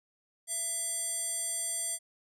square tone with band-pass filter, 670 Hz, E5, 28 cents sharp, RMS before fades -34 dBFS, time 0.47-1.99 s, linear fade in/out 50 ms, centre 8800 Hz, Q 6.1, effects none

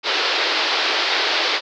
white band-pass noise, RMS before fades -20 dBFS, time 0.03-1.61 s, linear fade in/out 50 ms, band 320 to 4800 Hz, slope 48 dB/octave, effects none

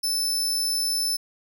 sawtooth tone, 5274 Hz, E8, in tune, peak -20 dBFS, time 0.03-1.17 s, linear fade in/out 10 ms, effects none

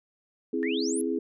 sine chord, C augmented, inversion none, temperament equal with one note detuned, 261.6 / 329.6 / 416.7 Hz, C4 / E4 / G#4, 0 / 0 / +6 cents, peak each -30 dBFS, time 0.53-1.19 s, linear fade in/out 5 ms
sine exponential sweep, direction up, 1769 to 11175 Hz, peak -32 dBFS, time 0.63-1.01 s, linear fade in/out 0 ms
effects none

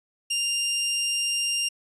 20% pulse tone, 2794 Hz, F7, in tune, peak -19 dBFS, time 0.3-1.69 s, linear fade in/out 10 ms, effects resampled to 24000 Hz

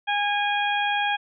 harmonic tone, 820 Hz, G#5, 22 cents flat, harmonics 1 / 2 / 3 / 4, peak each -24 / -27 / -29 / -30 dBFS, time 0.07-1.17 s, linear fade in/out 20 ms, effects none

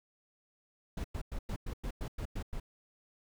brown noise bursts, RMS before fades -37 dBFS, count 10, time 0.97-2.6 s, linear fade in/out 5 ms, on 73 ms, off 100 ms, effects none

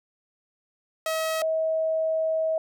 sawtooth / sine tone pair in turn, 640 / 640 Hz, D#5 / D#5, +49 / +49 cents, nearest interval unison, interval 0 cents, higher neither, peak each -21 / -22 dBFS, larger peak first, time 1.06-1.42 / 1.42-2.58 s, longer second, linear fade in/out 2 ms, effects none

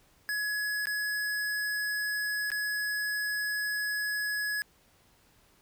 square tone with dropouts, 1686 Hz, G#6, 26 cents sharp, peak -30 dBFS, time 0.29-4.62 s, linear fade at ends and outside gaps 0 ms, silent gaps 0.856-0.87 / 2.503-2.517 s, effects pink hiss -64 dBFS RMS until 5.61 s

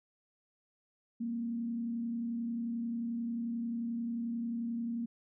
sine tone with frequency modulation, 233.1 Hz, A#3, in tune, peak -33 dBFS, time 1.2-5.06 s, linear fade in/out 10 ms, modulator 31.3 Hz, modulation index 0.33, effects none

